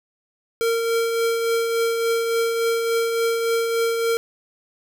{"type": "tone with tremolo", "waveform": "square", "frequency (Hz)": 459.8, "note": "A#4", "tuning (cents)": -24, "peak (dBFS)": -18, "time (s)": [0.61, 4.17], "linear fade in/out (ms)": 0, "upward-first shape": "triangle", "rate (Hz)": 3.5, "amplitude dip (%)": 40, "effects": []}